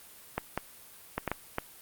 clicks, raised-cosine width 0.5 ms, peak -14 dBFS, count 6, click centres 0.38 / 0.576 / 1.18 / 1.277 / 1.316 / 1.584 s, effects white hiss -52 dBFS RMS until 1.81 s + Opus 32 kbps

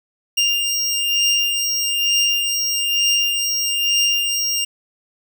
25% pulse beating tone pair, 2800 / 2801.1 Hz, F7 / F7, +4 / +5 cents, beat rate 1.1 Hz, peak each -18 / -14 dBFS, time 0.37-4.65 s, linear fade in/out 10 ms, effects none

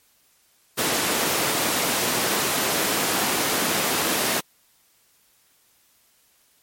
pink high-pass noise, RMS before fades -23 dBFS, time 0.77-4.41 s, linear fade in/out 20 ms, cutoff 250 Hz, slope 12 dB/octave, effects white hiss -61 dBFS RMS until 6.62 s + MP3 64 kbps

